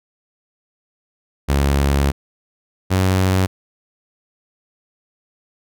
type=tone pair in turn; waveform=sawtooth; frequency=70 / 93.93 Hz; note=C#2 / F#2; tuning=+18 / +27 cents; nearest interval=perfect fourth; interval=509 cents; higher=second; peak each=-10 dBFS; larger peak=neither; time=1.48-2.12 / 2.9-3.47 s; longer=first; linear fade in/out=20 ms; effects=none

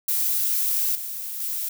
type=noise with level steps; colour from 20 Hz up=violet; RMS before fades=-23 / -32 / -28 dBFS; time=0.08-1.69 s; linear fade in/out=5 ms; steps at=0.95 / 1.4 s; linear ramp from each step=2 ms; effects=none

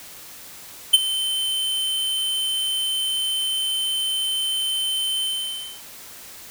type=tone with ADSR envelope; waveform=square; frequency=3079 Hz; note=G7; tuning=32 cents flat; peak=-7 dBFS; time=0.93-5.82 s; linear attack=12 ms; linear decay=27 ms; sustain=-15 dB; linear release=600 ms; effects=white hiss -41 dBFS RMS until 6.5 s

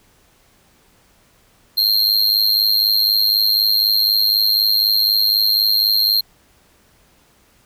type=tone with amplitude modulation; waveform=square; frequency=4205 Hz; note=C8; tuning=8 cents sharp; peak=-10 dBFS; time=1.77-6.21 s; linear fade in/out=10 ms; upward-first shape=sine; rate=104 Hz; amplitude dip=80%; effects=pink hiss -55 dBFS RMS until 7.65 s

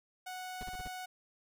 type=tone; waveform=sawtooth; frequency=738 Hz; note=F#5; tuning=5 cents flat; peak=-37 dBFS; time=0.26-1.06 s; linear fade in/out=10 ms
type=noise bursts; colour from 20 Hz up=brown; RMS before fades=-43 dBFS; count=5; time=0.61-0.875 s; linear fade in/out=0 ms; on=21 ms; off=40 ms
effects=none

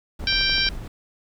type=noise with tremolo; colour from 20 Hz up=brown; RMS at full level=-31 dBFS; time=0.19-0.88 s; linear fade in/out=5 ms; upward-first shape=triangle; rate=6.1 Hz; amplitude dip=30%
type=click train; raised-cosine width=1 ms; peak=-23 dBFS; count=6; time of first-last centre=0.24-0.667 s; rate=11.7 Hz
type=harmonic tone; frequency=784 Hz; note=G5; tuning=in tune; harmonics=2 / 3 / 4 / 5 / 6 / 7; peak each=-26 / -26 / -26 / -26 / -26 / -26 dBFS; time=0.27-0.69 s; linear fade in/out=2 ms
effects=none

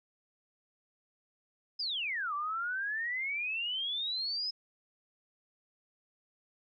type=exponential two-way sweep; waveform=sine; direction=down then up; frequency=5170 to 1145 to 5170 Hz; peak=-32 dBFS; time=1.79-4.51 s; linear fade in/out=10 ms; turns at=2.34 s; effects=none

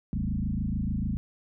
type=tone with frequency modulation; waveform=sine; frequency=133 Hz; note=C3; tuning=29 cents sharp; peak=-26 dBFS; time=0.13-1.17 s; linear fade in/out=0 ms; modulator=26.8 Hz; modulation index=3.7; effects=none

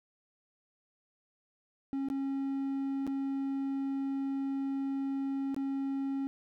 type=tone with dropouts; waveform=triangle; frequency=272.8 Hz; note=C#4; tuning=28 cents flat; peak=-29 dBFS; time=1.93-6.27 s; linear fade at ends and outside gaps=0 ms; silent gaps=2.086-2.101 / 3.067-3.075 / 5.545-5.564 s; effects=none

